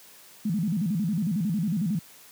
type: tone with vibrato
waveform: sine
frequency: 187.4 Hz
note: F#3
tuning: 22 cents sharp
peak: -23 dBFS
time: 0.45-1.99 s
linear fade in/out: 5 ms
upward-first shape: square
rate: 11 Hz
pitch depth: 220 cents each way
effects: white hiss -51 dBFS RMS until 2.31 s + high-pass 100 Hz 12 dB/octave